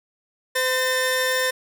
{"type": "tone pair together", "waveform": "sawtooth", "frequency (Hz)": [513, 1801.9], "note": ["C5", "A6"], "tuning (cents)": [-34, 41], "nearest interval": "octave + minor seventh", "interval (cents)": 2175, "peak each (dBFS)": -19, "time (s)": [0.55, 1.51], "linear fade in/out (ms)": 10, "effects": []}